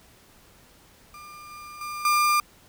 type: tone with level steps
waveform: 35% pulse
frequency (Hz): 1198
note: D6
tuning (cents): +34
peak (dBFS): -40 / -38 / -30 / -17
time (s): 1.14-2.4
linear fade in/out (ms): 2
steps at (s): 1.51 / 1.81 / 2.05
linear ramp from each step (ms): 2
effects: pink hiss -55 dBFS RMS until 2.68 s